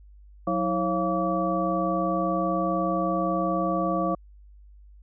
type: tone cluster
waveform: sine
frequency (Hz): 183.3 / 322.5 / 546 / 691 / 1149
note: F#3 / E4 / C#5 / F5 / D6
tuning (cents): -16 / -38 / -26 / -19 / -38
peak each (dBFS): -29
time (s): 0.47-4.15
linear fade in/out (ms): 5
effects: added 50 Hz sine -47 dBFS peak until 5.02 s